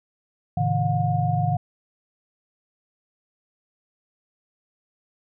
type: tone cluster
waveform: sine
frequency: 109.3 / 136.7 / 157.4 / 718 Hz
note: A2 / C#3 / D#3 / F5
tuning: -11 / -24 / +20 / +48 cents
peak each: -25 dBFS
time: 0.57-1.57 s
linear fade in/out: 5 ms
effects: none